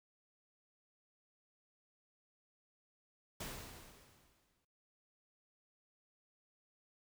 pink noise with exponential decay, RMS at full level -43 dBFS, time 3.4-4.65 s, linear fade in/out 5 ms, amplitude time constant 270 ms, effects noise-tail reverb RT60 0.3 s tail -19 dB re dry

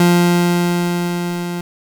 30% pulse tone with level ramp, 174.61 Hz, F3, in tune, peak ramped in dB -6 to -19 dBFS, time 0-1.61 s, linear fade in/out 2 ms, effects 7-bit

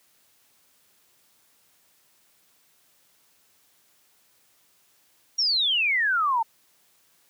sine exponential sweep, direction down, 5720 to 873 Hz, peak -20 dBFS, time 5.38-6.43 s, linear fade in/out 10 ms, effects white hiss -63 dBFS RMS until 7.29 s + high-pass 80 Hz 12 dB/octave

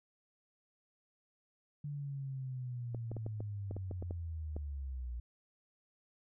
sine linear sweep, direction down, 146.83 to 58.2 Hz, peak -38 dBFS, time 1.84-5.2 s, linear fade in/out 5 ms
clicks, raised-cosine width 2 ms, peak -30 dBFS, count 11, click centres 2.947 / 3.116 / 3.167 / 3.264 / 3.405 / 3.711 / 3.766 / 3.912 / 4.025 / 4.109 / 4.565 s
effects none

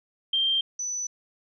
sine tone pair in turn, 3168 / 5980 Hz, G7 / F#8, +18 / +17 cents, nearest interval major seventh, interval 1099 cents, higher second, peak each -21 / -28 dBFS, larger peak first, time 0.33-0.61 / 0.79-1.07 s, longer neither, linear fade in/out 5 ms, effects none

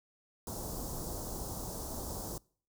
pink band-stop noise, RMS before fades -40 dBFS, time 0.47-2.38 s, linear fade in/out 2 ms, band 1000 to 5300 Hz, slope 24 dB/octave, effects noise-tail reverb RT60 0.5 s tail -25 dB re dry

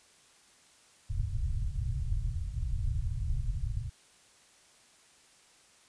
pink low-pass noise, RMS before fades -32 dBFS, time 1.09-3.9 s, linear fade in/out 20 ms, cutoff 130 Hz, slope 48 dB/octave, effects white hiss -61 dBFS RMS until 5.88 s + resampled to 22050 Hz

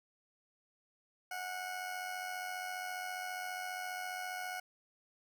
20% pulse tone with amplitude modulation, 733 Hz, F#5, 16 cents flat, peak -32 dBFS, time 1.31-4.6 s, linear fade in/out 5 ms, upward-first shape sine, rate 94.8 Hz, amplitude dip 50%, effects none

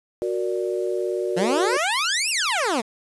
sine chord, Gb augmented, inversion none, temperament equal with one note detuned, 368.3 / 466.2 / 587.3 Hz, Gb4 / Bb4 / D5, -8 / 0 / 0 cents, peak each -24 / -28 / -29 dBFS, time 0.22-1.77 s, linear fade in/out 0 ms
15% pulse exponential two-way sweep, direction up then down, 164.81 to 2857 to 207.7 Hz, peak -14 dBFS, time 1.36-2.82 s, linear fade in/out 20 ms, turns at 2.3 s
effects resampled to 24000 Hz + 8-bit

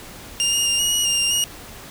20% pulse tone with pitch steps, 2808 / 2841 / 2801 / 2883 / 2907 / 2812 / 2795 / 2873 Hz, F7 / F7 / F7 / F#7 / F#7 / F7 / F7 / F7, +9 / +29 / +4 / -46 / -31 / +11 / +1 / +48 cents, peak -12 dBFS, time 0.4-1.44 s, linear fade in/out 0 ms, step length 130 ms, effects pink hiss -39 dBFS RMS until 1.9 s

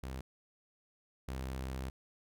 sawtooth tone pair in turn, 65.41 / 65.41 Hz, C2 / C2, 0 / 0 cents, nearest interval unison, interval 0 cents, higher neither, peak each -36 / -34 dBFS, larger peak second, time 0.03-0.21 / 1.28-1.9 s, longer second, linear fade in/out 5 ms, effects none

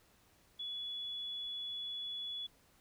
sine tone, 3406 Hz, G#7, 43 cents sharp, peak -39 dBFS, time 0.59-2.47 s, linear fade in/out 10 ms, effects pink hiss -68 dBFS RMS until 2.8 s

